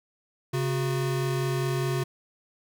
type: tone pair together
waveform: square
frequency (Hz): 136 / 363.1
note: C#3 / F#4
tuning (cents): -33 / -33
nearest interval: octave + perfect fourth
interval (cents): 1700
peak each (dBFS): -27 / -31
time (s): 0.53-2.04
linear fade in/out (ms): 10
effects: none

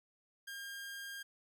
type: tone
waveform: sawtooth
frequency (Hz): 1610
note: G6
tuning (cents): +46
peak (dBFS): -40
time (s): 0.47-1.23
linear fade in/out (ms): 10
effects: none

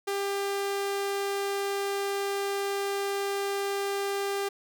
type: tone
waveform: sawtooth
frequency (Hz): 398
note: G4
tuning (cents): +26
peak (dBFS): -24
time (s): 0.07-4.49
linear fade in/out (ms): 10
effects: none

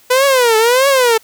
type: tone with vibrato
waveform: sawtooth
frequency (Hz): 493.7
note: B4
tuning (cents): -1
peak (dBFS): -5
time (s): 0.1-1.18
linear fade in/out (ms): 10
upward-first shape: triangle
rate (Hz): 1.6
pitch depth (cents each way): 230
effects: white hiss -48 dBFS RMS until 1.23 s

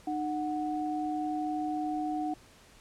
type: tone pair together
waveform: sine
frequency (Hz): 305.1 / 738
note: D#4 / F#5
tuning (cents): -34 / -5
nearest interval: octave + minor third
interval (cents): 1529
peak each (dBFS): -32 / -33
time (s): 0.07-2.34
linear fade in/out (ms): 5
effects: pink hiss -57 dBFS RMS until 2.8 s + low-pass 10000 Hz 12 dB/octave

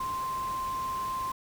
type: tone in noise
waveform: sine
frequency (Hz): 1046.5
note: C6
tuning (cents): 0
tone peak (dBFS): -30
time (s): 0-1.32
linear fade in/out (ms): 5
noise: pink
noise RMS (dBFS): -44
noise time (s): 0-1.32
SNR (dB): +11
effects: none

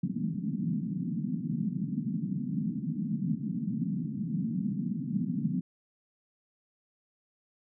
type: band-pass noise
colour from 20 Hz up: pink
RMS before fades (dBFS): -32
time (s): 0.03-5.61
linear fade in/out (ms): 10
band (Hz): 150 to 250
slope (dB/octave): 48
effects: none

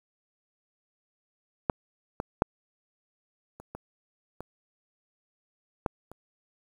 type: clicks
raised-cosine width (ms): 1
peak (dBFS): -9 / -16 / -6 / -30 / -24 / -24 / -12 / -30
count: 8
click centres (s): 1.698 / 2.201 / 2.421 / 3.6 / 3.75 / 4.406 / 5.862 / 6.116
effects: 8-bit

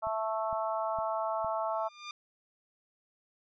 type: harmonic tone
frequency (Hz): 220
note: A3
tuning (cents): 0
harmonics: 3 / 4 / 5 / 6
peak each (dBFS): -33 / -35 / -37 / -39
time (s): 0.02-1.89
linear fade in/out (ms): 20
type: click train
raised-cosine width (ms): 5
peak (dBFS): -36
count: 4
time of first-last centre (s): 0.07-1.446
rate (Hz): 2.18
type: tone with exponential growth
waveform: 15% pulse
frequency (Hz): 1202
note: D6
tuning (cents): +40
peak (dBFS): -31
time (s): 1.69-2.11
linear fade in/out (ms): 2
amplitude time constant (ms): 90
effects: resampled to 16000 Hz

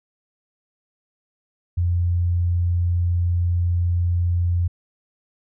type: tone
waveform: sine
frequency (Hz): 87.31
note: F2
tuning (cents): 0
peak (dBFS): -17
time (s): 1.77-4.68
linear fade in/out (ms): 10
effects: none

